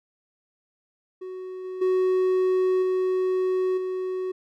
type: tone with level steps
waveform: triangle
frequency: 371.5 Hz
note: F#4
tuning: 7 cents sharp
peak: -31 / -29 / -17 / -19 / -24 dBFS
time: 1.21-4.32 s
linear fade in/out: 10 ms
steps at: 1.64 / 1.81 / 2.82 / 3.77 s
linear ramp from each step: 10 ms
effects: none